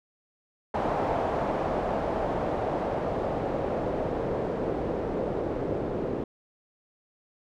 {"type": "noise with low-pass filter sweep", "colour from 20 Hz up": "white", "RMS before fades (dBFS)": -29, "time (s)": [0.74, 6.24], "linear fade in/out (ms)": 5, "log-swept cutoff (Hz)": [750, 440], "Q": 1.8, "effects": []}